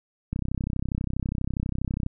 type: click train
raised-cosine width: 5 ms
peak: -15 dBFS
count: 57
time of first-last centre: 0.33-2.064 s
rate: 32.3 Hz
effects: none